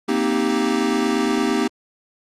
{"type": "chord", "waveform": "square", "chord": "C minor seventh", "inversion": "third", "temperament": "equal", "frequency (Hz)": [233.1, 261.6, 311.1, 392], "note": ["Bb3", "C4", "Eb4", "G4"], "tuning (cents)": [0, 0, 0, 0], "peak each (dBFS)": -24, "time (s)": [0.08, 1.68], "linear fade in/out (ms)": 10, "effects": ["low-pass 8000 Hz 12 dB/octave", "Opus 32 kbps"]}